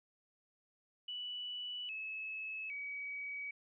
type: tone with pitch steps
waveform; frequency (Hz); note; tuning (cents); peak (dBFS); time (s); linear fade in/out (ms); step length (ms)
sine; 2960 / 2592 / 2269; F#7 / E7 / C#7; 0 / -30 / +40; -40; 1.08-3.51; 5; 810
effects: none